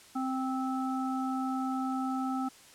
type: harmonic tone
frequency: 261.6 Hz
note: C4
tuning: in tune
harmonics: 1 / 3 / 5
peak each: -31 / -36 / -38 dBFS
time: 0.15-2.49 s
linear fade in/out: 10 ms
effects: white hiss -55 dBFS RMS until 2.74 s + low-pass 10000 Hz 12 dB/octave